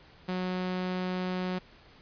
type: tone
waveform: sawtooth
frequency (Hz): 183.2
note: F#3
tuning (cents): -17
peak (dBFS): -26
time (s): 0.28-1.59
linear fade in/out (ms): 10
effects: pink hiss -56 dBFS RMS until 2.01 s + resampled to 11025 Hz